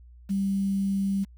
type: tone with quantisation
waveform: sine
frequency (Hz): 196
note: G3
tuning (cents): 0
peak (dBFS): -23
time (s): 0.29-1.25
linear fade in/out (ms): 20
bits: 8
effects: added 60 Hz sine -47 dBFS peak until 1.37 s